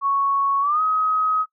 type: tone with pitch glide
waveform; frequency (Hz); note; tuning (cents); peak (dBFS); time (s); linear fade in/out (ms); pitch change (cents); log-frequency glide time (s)
sine; 1108.7 to 1266.2; C#6 to D#6; 0 to +30; -17; 0.01-1.46; 50; +230; 0.61-0.81
effects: noise-tail reverb RT60 0.1 s tail -21 dB re dry